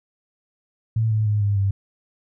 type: tone with pitch steps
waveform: sine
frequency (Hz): 111.8 / 108.3 / 104.92 / 101.64 / 98.46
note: A2 / A2 / G#2 / G#2 / G2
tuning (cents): +28 / -27 / +18 / -37 / +8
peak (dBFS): -17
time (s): 0.96-1.71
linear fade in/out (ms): 5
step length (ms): 150
effects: none